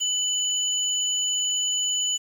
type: tone pair together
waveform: sine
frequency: 2987 / 6922 Hz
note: F#7 / A8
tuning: +16 / -29 cents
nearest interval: octave + minor third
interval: 1455 cents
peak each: -25 dBFS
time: 0-2.18 s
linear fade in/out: 20 ms
effects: 8-bit